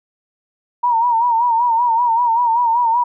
sine tone with vibrato, 939 Hz, A#5, 12 cents sharp, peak -12 dBFS, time 0.83-3.04 s, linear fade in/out 10 ms, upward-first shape sine, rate 5.2 Hz, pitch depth 78 cents each way, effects none

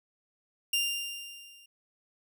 sawtooth tone with level ramp, 2794 Hz, F7, in tune, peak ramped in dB -21 to -51 dBFS, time 0.73-1.66 s, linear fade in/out 5 ms, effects none

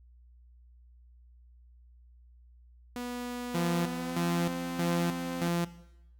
sawtooth tone with pitch glide, 244.6 to 258.8 Hz, B3 to C4, -16 to -19 cents, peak -31 dBFS, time 2.96-5.48 s, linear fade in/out 0 ms, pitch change +97 cents, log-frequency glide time 3.74-4.3 s
sawtooth tone with tremolo, 171.7 Hz, F3, 29 cents flat, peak -24 dBFS, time 3.54-5.65 s, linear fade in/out 10 ms, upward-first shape square, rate 1.6 Hz, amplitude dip 75%
effects noise-tail reverb RT60 0.9 s tail -17 dB re dry + added 60 Hz sine -54 dBFS peak until 6.19 s

